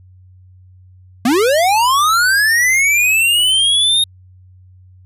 square linear sweep, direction up, 220 to 3729 Hz, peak -11 dBFS, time 1.25-4.04 s, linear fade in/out 5 ms, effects added 92 Hz sine -41 dBFS peak until 5.05 s + resampled to 32000 Hz

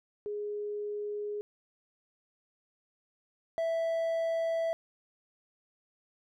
sine / triangle tone pair in turn, 415.3 / 659.2 Hz, G#4 / E5, 0 / 0 cents, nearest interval minor sixth, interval 800 cents, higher second, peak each -33 / -26 dBFS, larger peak second, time 0.26-1.41 / 3.58-4.73 s, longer neither, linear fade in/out 0 ms, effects none

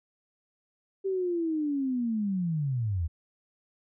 sine linear sweep, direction down, 392 to 75.8 Hz, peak -26 dBFS, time 1.04-3.08 s, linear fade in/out 20 ms, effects none

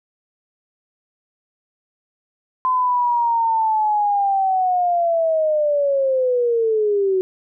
sine linear sweep, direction down, 1027 to 370 Hz, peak -15 dBFS, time 2.65-7.21 s, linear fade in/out 0 ms, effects none

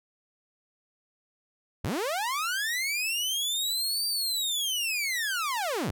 sawtooth linear two-way sweep, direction up then down, 61.74 to 4699 to 61.74 Hz, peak -24 dBFS, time 1.84-5.91 s, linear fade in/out 5 ms, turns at 4.07 s, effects none

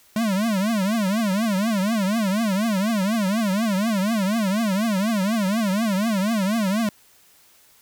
square tone with vibrato, 207.7 Hz, G#3, in tune, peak -20 dBFS, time 0.16-6.89 s, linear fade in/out 2 ms, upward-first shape triangle, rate 4.1 Hz, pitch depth 230 cents each way, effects white hiss -55 dBFS RMS until 7.81 s

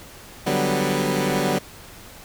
15% pulse chord, G major seventh, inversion second, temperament equal, 146.83 / 185 / 196 / 246.9 Hz, D3 / F#3 / G3 / B3, 0 / 0 / 0 / 0 cents, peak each -19 dBFS, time 0.46-1.59 s, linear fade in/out 10 ms, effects pink hiss -43 dBFS RMS until 2.24 s

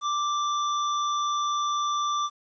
square tone, 1176 Hz, D6, 2 cents sharp, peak -25 dBFS, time 0.01-2.3 s, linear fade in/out 50 ms, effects resampled to 16000 Hz + 10-bit

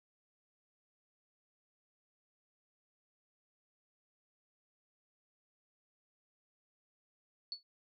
sine tone with exponential decay, 4435 Hz, C#8, in tune, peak -34 dBFS, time 7.52-7.63 s, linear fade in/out 1 ms, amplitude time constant 22 ms, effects none

